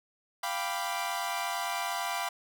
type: chord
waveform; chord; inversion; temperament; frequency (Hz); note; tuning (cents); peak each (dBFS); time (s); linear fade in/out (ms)
sawtooth; G dominant seventh; third; equal with one note detuned; 695.2 / 784 / 987.8 / 1174.7; F5 / G5 / B5 / D6; -8 / 0 / 0 / 0; -32 / -33 / -32 / -35; 0.43-2.29; 5
effects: none